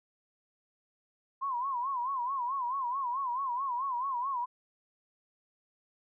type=tone with vibrato; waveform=sine; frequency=1030 Hz; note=C6; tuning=28 cents flat; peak=-30 dBFS; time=1.41-4.46 s; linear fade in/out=20 ms; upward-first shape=sine; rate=4.6 Hz; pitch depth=140 cents each way; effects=none